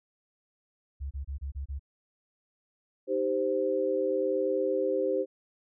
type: tone bursts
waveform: sine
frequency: 69.3 Hz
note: C#2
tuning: in tune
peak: -32 dBFS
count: 6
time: 1-1.795 s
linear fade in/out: 20 ms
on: 110 ms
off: 27 ms
type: chord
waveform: sine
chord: C minor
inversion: first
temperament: equal with one note detuned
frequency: 311.1 / 392 / 520.5 Hz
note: Eb4 / G4 / C5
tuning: 0 / 0 / -9 cents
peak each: -34 / -29 / -28 dBFS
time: 3.07-5.26 s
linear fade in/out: 50 ms
effects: none